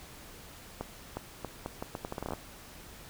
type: accelerating click train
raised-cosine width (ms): 1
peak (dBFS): -21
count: 15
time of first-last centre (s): 0.81-2.335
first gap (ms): 360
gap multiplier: 0.77
effects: pink hiss -50 dBFS RMS until 3.09 s